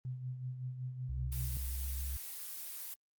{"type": "tone with tremolo", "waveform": "sine", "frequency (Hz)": 127.2, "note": "C3", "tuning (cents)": -48, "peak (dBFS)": -36, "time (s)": [0.05, 1.57], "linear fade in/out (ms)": 0, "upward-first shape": "sine", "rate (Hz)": 5.3, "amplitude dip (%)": 55}
{"type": "tone with pitch glide", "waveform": "sine", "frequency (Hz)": [65.41, 66.71], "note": ["C2", "C2"], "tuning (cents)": [0, 34], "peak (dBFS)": -36, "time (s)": [1.09, 2.17], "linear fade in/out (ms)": 5, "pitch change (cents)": 34, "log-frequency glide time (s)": [1.76, 1.88]}
{"type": "noise", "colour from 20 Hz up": "blue", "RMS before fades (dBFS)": -44, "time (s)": [1.32, 2.94], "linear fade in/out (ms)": 2}
{"effects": ["Opus 24 kbps"]}